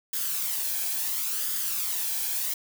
blue noise with flanger, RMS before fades -29 dBFS, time 0.13-2.54 s, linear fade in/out 5 ms, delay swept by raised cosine 0.6 to 1.25 ms, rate 0.72 Hz, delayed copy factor +0.5, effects none

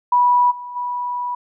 sine tone with level steps, 979 Hz, B5, 15 cents flat, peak -11 / -29 / -21 dBFS, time 0.12-1.35 s, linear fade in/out 5 ms, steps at 0.5 / 0.75 s, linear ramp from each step 20 ms, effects none

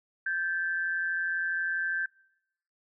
sine tone pair together, 1563.7 / 1736 Hz, G6 / A6, -5 / -24 cents, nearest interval major second, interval 181 cents, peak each -28 / -35 dBFS, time 0.26-2.06 s, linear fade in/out 5 ms, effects noise-tail reverb RT60 0.9 s tail -26 dB re dry

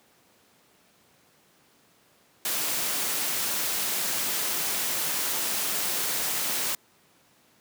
white noise, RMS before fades -28 dBFS, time 2.45-6.75 s, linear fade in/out 2 ms, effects pink hiss -61 dBFS RMS until 7.6 s + high-pass 150 Hz 12 dB/octave

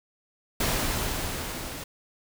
pink noise with level ramp, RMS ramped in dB -25 to -37 dBFS, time 0.6-1.84 s, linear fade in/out 5 ms, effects none

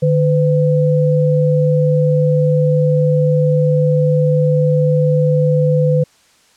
sine tone pair together, 150.62 / 505 Hz, D3 / B4, +44 / +39 cents, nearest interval octave + major sixth, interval 2095 cents, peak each -12 / -14 dBFS, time 0.02-6.04 s, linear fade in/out 10 ms, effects white hiss -52 dBFS RMS until 6.56 s + low-pass 8000 Hz 12 dB/octave

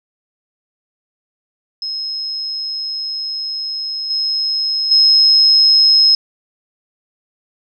sine tone with level steps, 5150 Hz, E8, 41 cents flat, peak -20 / -15 / -7 dBFS, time 1.82-6.15 s, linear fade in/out 2 ms, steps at 4.1 / 4.91 s, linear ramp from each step 5 ms, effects none

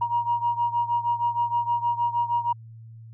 sine beating tone pair, 947 / 953.4 Hz, A#5 / A#5, +27 / +39 cents, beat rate 6.4 Hz, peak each -23 / -26 dBFS, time 0.01-2.53 s, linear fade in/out 10 ms, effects tanh soft clip ceiling -14 dBFS + added 113 Hz sine -41 dBFS peak until 3.13 s

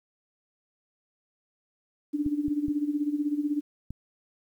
sine tone with tremolo, 293.7 Hz, D4, in tune, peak -22 dBFS, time 2.13-3.61 s, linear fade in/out 20 ms, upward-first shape sine, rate 16 Hz, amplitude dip 75%
clicks, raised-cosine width 5 ms, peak -24 dBFS, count 4, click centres 2.263 / 2.482 / 2.683 / 3.906 s
effects 10-bit

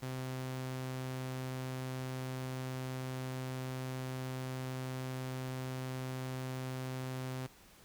sawtooth tone, 129.5 Hz, C3, 17 cents flat, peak -34 dBFS, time 0.02-7.47 s, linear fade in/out 10 ms, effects pink hiss -60 dBFS RMS until 7.84 s

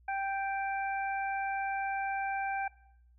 harmonic tone, 784 Hz, G5, in tune, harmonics 1 / 2 / 3, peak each -32 / -38 / -42 dBFS, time 0.08-2.68 s, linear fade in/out 5 ms, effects noise-tail reverb RT60 0.7 s tail -20 dB re dry + added 60 Hz sine -59 dBFS peak until 3.18 s

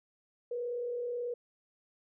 sine tone with frequency modulation, 483.8 Hz, B4, 36 cents flat, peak -33 dBFS, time 0.51-1.34 s, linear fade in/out 5 ms, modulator 38.5 Hz, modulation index 0.35, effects none

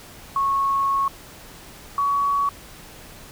sine tone pair in turn, 1100 / 1125.1 Hz, C#6 / C#6, -14 / +25 cents, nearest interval unison, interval 39 cents, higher second, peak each -18 dBFS, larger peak neither, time 0.36-1.08 / 1.98-2.49 s, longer first, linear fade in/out 2 ms, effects pink hiss -43 dBFS RMS until 3.31 s

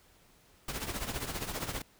pink noise with tremolo, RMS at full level -34 dBFS, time 0.68-1.82 s, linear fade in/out 5 ms, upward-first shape triangle, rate 15 Hz, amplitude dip 75%, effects pink hiss -63 dBFS RMS until 1.99 s

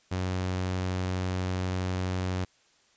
sawtooth tone, 92.2 Hz, F#2, 6 cents flat, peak -24 dBFS, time 0.11-2.45 s, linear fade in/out 10 ms, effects white hiss -64 dBFS RMS until 2.96 s + resampled to 16000 Hz

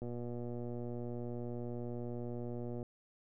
click train, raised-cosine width 2 ms, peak -30 dBFS, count 338, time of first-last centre 0.02-2.828 s, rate 120 Hz, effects none

